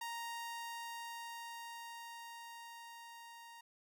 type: tone with level ramp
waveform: sawtooth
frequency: 932.3 Hz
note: A#5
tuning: in tune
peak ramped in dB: -37 to -49 dBFS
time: 0.01-3.61 s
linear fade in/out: 5 ms
effects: none